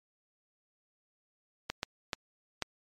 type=clicks; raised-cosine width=0.2 ms; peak=-14 dBFS; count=4; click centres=1.7 / 1.831 / 2.132 / 2.623 s; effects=MP3 64 kbps